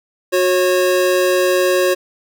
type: tone pair together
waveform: square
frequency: 364.8 / 546.6 Hz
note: F#4 / C#5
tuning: -24 / -24 cents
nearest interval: perfect fifth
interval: 700 cents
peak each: -16 dBFS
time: 0.32-1.95 s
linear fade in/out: 20 ms
effects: none